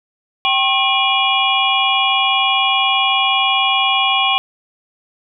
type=tone cluster; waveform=sine; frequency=780 / 1081 / 2405 / 2894 / 3352 Hz; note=G5 / C#6 / D7 / F#7 / G#7; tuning=-9 / -44 / +41 / -39 / +15 cents; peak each=-19 dBFS; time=0.45-4.38 s; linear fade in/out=0 ms; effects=none